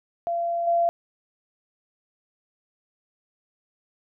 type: tone with level steps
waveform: sine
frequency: 684 Hz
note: F5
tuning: 36 cents flat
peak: -23 / -18 dBFS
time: 0.27-0.89 s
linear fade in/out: 0 ms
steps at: 0.67 s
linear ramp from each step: 5 ms
effects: none

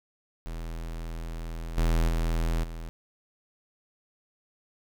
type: tone with level steps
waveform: square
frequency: 41.2 Hz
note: E1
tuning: in tune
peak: -34 / -22 / -25 / -36 dBFS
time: 0.46-2.89 s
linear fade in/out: 0 ms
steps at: 1.77 / 2.08 / 2.63 s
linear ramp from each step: 10 ms
effects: none

